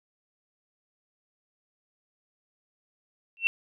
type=tone with exponential growth; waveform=sine; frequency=2701 Hz; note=E7; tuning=42 cents sharp; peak=-15 dBFS; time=3.37-3.47 s; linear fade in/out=0 ms; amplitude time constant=20 ms; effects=none